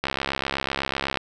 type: click train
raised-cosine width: 0.3 ms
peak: -8 dBFS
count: 78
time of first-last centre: 0.04-1.172 s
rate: 68 Hz
effects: none